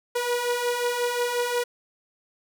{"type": "beating tone pair", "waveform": "sawtooth", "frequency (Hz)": [480.6, 486.2], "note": ["B4", "B4"], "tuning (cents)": [-47, -27], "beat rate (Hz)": 5.6, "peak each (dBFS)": [-26, -21], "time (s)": [0.15, 1.64], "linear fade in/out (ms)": 10, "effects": []}